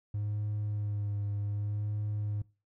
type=tone with vibrato; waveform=triangle; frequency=103.5 Hz; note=G#2; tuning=5 cents flat; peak=-28 dBFS; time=0.14-2.42 s; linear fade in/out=5 ms; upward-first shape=sine; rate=0.66 Hz; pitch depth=24 cents each way; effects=noise-tail reverb RT60 0.3 s tail -23 dB re dry + tanh soft clip ceiling -25 dBFS